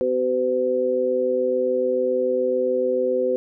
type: harmonic tone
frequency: 127 Hz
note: B2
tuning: 49 cents sharp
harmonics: 2 / 3 / 4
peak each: -29 / -24 / -20 dBFS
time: 0.01-3.36 s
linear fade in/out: 0 ms
effects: none